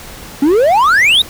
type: exponential sweep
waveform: triangle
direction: up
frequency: 267.1 to 3885 Hz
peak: -5 dBFS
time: 0.42-1.22 s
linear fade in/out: 5 ms
effects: pink hiss -32 dBFS RMS until 1.29 s